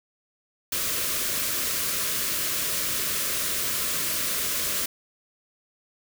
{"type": "band-stop noise", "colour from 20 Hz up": "white", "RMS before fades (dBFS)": -27, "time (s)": [0.72, 4.86], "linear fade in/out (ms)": 5, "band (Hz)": [680, 1000], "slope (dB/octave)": 96, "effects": []}